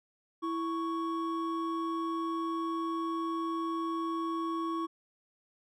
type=tone pair together; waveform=triangle; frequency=330 / 1110 Hz; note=E4 / C#6; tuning=+2 / +2 cents; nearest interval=octave + major sixth; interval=2100 cents; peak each=-31 / -33 dBFS; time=0.42-4.87 s; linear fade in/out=20 ms; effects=none